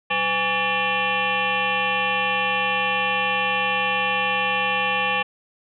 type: tone with frequency modulation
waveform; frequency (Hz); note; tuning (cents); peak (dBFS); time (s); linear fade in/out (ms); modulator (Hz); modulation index
sine; 1768; A6; +8; -19; 0.1-5.23; 10; 315; 3.9
effects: none